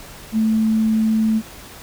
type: tone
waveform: sine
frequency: 220 Hz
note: A3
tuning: in tune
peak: -14 dBFS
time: 0.32-1.42 s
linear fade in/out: 50 ms
effects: pink hiss -39 dBFS RMS until 1.82 s